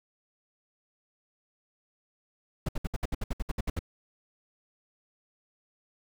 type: noise bursts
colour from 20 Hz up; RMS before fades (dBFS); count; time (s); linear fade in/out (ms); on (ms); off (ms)
brown; -29; 13; 2.66-3.792; 5; 28; 64
effects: none